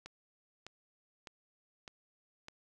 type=click train; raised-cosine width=0.2 ms; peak=-29 dBFS; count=5; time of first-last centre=0.06-2.484 s; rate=1.65 Hz; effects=none